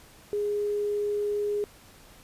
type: tone with quantisation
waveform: sine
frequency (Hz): 413.3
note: G#4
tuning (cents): -8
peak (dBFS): -25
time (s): 0.33-1.64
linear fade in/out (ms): 0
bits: 9
effects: pink hiss -53 dBFS RMS until 2.23 s + resampled to 32000 Hz